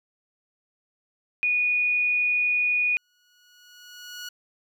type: tone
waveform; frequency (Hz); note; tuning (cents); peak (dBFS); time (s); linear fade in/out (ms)
sine; 2462; D#7; -19; -20; 1.43-2.97; 0
type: tone with exponential growth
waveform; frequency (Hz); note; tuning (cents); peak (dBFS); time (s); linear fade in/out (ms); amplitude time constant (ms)
15% pulse; 1458; F#6; -26; -27; 2.81-4.29; 5; 320
effects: none